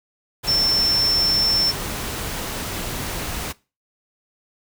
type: tone in noise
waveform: sine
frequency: 5380 Hz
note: E8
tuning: 34 cents sharp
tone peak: -16 dBFS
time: 0.47-1.72 s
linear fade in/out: 20 ms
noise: pink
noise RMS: -28 dBFS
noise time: 0.43-3.53 s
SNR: +9 dB
effects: noise-tail reverb RT60 0.3 s tail -21 dB re dry

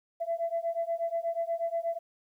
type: beating tone pair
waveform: sine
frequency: 667 / 675.3 Hz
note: E5 / E5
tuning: +20 / +42 cents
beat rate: 8.3 Hz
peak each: -31 / -31 dBFS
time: 0.2-1.99 s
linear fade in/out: 20 ms
effects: tanh soft clip ceiling -22 dBFS + 11-bit

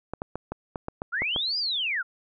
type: clicks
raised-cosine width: 1 ms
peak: -17 dBFS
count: 9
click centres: 0.136 / 0.219 / 0.356 / 0.52 / 0.758 / 0.884 / 1.019 / 1.22 / 1.362 s
type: linear two-way sweep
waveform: sine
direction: up then down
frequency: 1318.5 to 4978 to 1318.5 Hz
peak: -25 dBFS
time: 1.12-2.03 s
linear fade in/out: 20 ms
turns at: 1.58 s
effects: none

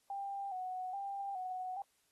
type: tone with vibrato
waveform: sine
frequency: 766 Hz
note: G5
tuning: 40 cents flat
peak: -38 dBFS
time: 0.1-1.82 s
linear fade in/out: 2 ms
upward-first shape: square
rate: 1.2 Hz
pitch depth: 61 cents each way
effects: white hiss -75 dBFS RMS until 2.11 s + AAC 32 kbps

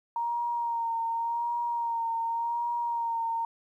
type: tone with vibrato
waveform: sine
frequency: 932.3 Hz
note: A#5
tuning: in tune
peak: -27 dBFS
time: 0.16-3.45 s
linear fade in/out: 2 ms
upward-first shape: sine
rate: 0.88 Hz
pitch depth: 31 cents each way
effects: 11-bit

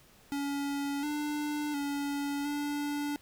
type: tone with pitch steps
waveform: square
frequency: 282.3 / 296.7 / 284.4 / 290.5 Hz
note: C#4 / D4 / C#4 / D4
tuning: +32 / +18 / +45 / -19 cents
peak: -32 dBFS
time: 0.32-3.16 s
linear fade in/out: 0 ms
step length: 710 ms
effects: pink hiss -60 dBFS RMS until 3.21 s

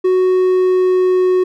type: tone with pitch glide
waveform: triangle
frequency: 370 to 367.7 Hz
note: F#4 to F#4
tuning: 0 to -11 cents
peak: -8 dBFS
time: 0.04-1.44 s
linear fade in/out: 10 ms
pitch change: -11 cents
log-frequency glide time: 0.26-1.28 s
effects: none

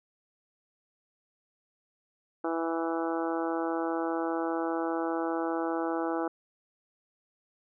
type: harmonic tone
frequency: 165 Hz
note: E3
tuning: 2 cents sharp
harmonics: 2 / 3 / 4 / 5 / 6 / 7 / 8 / 9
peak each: -31 / -35 / -37 / -36 / -42 / -42 / -40 / -44 dBFS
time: 2.44-6.28 s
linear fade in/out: 5 ms
effects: none

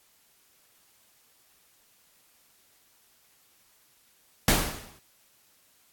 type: noise with exponential decay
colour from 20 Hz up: pink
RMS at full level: -18 dBFS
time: 4.48-4.99 s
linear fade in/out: 2 ms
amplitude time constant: 110 ms
effects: white hiss -63 dBFS RMS until 5.92 s + AAC 64 kbps

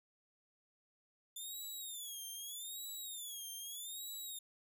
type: tone with vibrato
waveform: 10% pulse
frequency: 3520 Hz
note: A7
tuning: in tune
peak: -37 dBFS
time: 1.36-4.39 s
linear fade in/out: 5 ms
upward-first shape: sine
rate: 0.81 Hz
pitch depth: 180 cents each way
effects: none

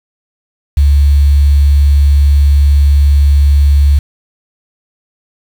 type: tone with quantisation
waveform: sine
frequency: 71.2 Hz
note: C#2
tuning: 47 cents sharp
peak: -4 dBFS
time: 0.77-3.99 s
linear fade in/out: 5 ms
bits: 5
effects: none

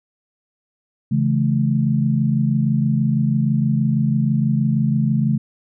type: chord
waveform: sine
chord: A major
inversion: first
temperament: equal with one note detuned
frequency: 138.59 / 164.81 / 216.2 Hz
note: C#3 / E3 / A3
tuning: 0 / 0 / -30 cents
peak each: -18 / -22 / -19 dBFS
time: 1.11-5.38 s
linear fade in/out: 10 ms
effects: none

